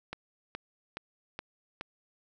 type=click train; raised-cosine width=0.3 ms; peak=-21 dBFS; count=5; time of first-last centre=0.13-1.811 s; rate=2.38 Hz; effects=none